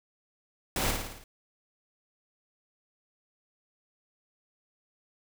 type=noise with echo; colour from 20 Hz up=pink; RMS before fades=-29 dBFS; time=0.76-0.91 s; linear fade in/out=2 ms; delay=55 ms; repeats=6; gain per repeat=-4 dB; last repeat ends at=1.24 s; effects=none